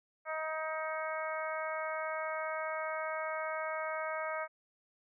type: harmonic tone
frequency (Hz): 314.9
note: D#4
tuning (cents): +21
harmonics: 2 / 3 / 4 / 5 / 6 / 7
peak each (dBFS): -38 / -43 / -40 / -43 / -48 / -44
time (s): 0.25-4.48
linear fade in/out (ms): 50
effects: none